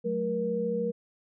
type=tone cluster; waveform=sine; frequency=183.8 / 217.5 / 474.8 Hz; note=F#3 / A3 / A#4; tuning=-11 / -20 / +32 cents; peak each=-34 / -34 / -28 dBFS; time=0.04-0.92 s; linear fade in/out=20 ms; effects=none